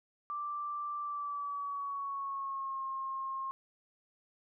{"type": "tone with pitch glide", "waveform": "sine", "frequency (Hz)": [1174.7, 1071], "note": ["D6", "C6"], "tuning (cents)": [0, 40], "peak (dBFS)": -35, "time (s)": [0.3, 3.51], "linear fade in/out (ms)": 0, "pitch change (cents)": -160, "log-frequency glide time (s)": [1, 2.84], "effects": []}